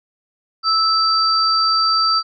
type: tone pair together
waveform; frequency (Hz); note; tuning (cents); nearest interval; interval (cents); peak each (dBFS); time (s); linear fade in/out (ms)
sine; 1312 / 4664; E6 / D8; -9 / -13; octave + minor seventh; 2196; -16; 0.63-2.23; 50
effects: none